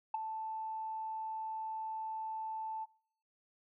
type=tone with ADSR envelope; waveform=sine; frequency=880 Hz; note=A5; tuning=in tune; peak=-27 dBFS; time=0.14-2.86 s; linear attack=5 ms; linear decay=12 ms; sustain=-10 dB; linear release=28 ms; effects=noise-tail reverb RT60 0.7 s tail -26 dB re dry + tanh soft clip ceiling -27 dBFS